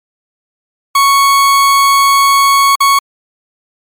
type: tone with dropouts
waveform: 40% pulse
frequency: 1108.7 Hz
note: C#6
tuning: in tune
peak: -5 dBFS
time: 0.95-2.99 s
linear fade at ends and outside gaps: 5 ms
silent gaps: 2.756-2.804 s
effects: MP3 96 kbps